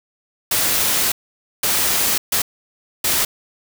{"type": "noise bursts at uneven times", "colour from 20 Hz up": "white", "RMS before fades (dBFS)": -18, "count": 4, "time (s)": [[0.51, 1.12], [1.63, 2.18], [2.32, 2.42], [3.04, 3.25]], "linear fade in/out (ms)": 5, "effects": []}